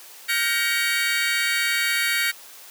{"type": "chord", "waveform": "30% pulse", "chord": "G half-diminished seventh", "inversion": "third", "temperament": "just", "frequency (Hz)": [1411.2, 1568, 1881.6, 2258], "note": ["F6", "G6", "Bb6", "Db7"], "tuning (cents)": [18, 0, 16, 31], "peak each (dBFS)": [-26, -26, -22, -22], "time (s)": [0.28, 2.32], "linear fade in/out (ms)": 20, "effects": ["white hiss -44 dBFS RMS until 2.7 s", "high-pass 400 Hz 12 dB/octave"]}